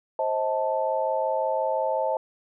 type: chord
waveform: sine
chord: A diminished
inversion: first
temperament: just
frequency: 528 / 633.6 / 880 Hz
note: C5 / Eb5 / A5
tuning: +16 / +31 / 0 cents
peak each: -27 dBFS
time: 0.19-2.17 s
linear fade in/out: 2 ms
effects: none